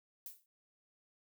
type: noise with exponential decay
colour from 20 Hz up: violet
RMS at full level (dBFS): -43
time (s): 0.26-0.46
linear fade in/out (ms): 1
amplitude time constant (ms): 43
effects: none